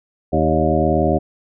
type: harmonic tone with a mistuned harmonic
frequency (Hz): 78.8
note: D#2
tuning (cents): +23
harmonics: 1 / 2 / 3 / 4 / 5 / 7 / 8 / 9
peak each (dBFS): -22 / -22 / -22 / -22 / -22 / -22 / -22 / -22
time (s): 0.32-1.19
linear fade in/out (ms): 20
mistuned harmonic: 8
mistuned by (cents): -31
effects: none